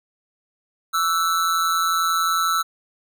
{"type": "tone with amplitude modulation", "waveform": "square", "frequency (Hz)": 1318.5, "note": "E6", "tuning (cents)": 0, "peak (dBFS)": -16, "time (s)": [0.93, 2.63], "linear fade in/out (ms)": 20, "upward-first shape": "sine", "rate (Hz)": 171, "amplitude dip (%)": 65, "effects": []}